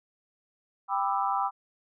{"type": "chord", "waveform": "sine", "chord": "E minor seventh", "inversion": "first", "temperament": "just", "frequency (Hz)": [791.1, 988.9, 1186.7, 1318.5], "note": ["G5", "B5", "D6", "E6"], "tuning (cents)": [16, 2, 18, 0], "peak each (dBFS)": [-29, -30, -31, -33], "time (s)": [0.88, 1.51], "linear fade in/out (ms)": 50, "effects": []}